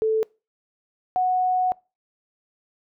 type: tone pair in turn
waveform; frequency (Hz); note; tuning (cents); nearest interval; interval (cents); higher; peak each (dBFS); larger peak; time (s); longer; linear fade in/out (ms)
sine; 439.4 / 736.6; A4 / F#5; -2 / -8; major sixth; 894; second; -18; neither; 0.02-0.23 / 1.16-1.72; second; 0
effects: noise-tail reverb RT60 0.3 s tail -25 dB re dry